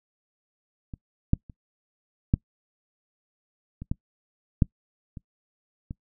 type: clicks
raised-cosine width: 5 ms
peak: -24 / -7 / -30 / -6 / -24 / -14 / -6 / -26 / -22 dBFS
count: 9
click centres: 0.938 / 1.334 / 1.498 / 2.339 / 3.82 / 3.915 / 4.622 / 5.172 / 5.909 s
effects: noise-tail reverb RT60 0.1 s tail -24 dB re dry